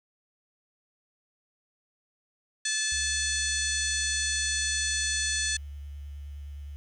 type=harmonic tone; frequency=869 Hz; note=A5; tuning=22 cents flat; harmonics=2 / 3 / 4 / 5 / 6 / 7 / 8 / 9 / 10; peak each=-32 / -39 / -35 / -34 / -44 / -33 / -37 / -39 / -35 dBFS; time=2.65-5.57 s; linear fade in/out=5 ms
type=tone with vibrato; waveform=sine; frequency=71.7 Hz; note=D2; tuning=41 cents flat; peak=-37 dBFS; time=2.92-6.76 s; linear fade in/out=0 ms; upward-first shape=sine; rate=9.6 Hz; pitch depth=23 cents each way
effects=10-bit

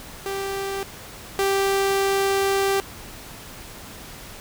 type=tone pair in turn; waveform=sawtooth; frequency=392 / 392 Hz; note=G4 / G4; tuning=0 / 0 cents; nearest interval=unison; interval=0 cents; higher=neither; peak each=-22 / -15 dBFS; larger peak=second; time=0.26-0.83 / 1.39-2.8 s; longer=second; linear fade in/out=0 ms; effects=pink hiss -40 dBFS RMS until 4.4 s

